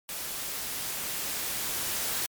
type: noise with level ramp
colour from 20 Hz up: white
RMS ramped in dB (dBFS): -36 to -30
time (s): 0.09-2.26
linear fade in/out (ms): 0
effects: MP3 96 kbps